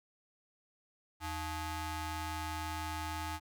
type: ring-modulated tone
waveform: sawtooth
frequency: 392 Hz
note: G4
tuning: in tune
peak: -30 dBFS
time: 1.2-3.4 s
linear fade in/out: 50 ms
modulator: 473 Hz
effects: none